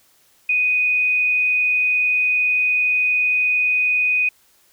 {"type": "tone with frequency modulation", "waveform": "sine", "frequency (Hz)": 2489, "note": "D#7", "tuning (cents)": 0, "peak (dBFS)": -15, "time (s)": [0.49, 4.29], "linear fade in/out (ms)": 5, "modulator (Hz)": 29.3, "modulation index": 0.55, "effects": ["white hiss -57 dBFS RMS until 4.72 s"]}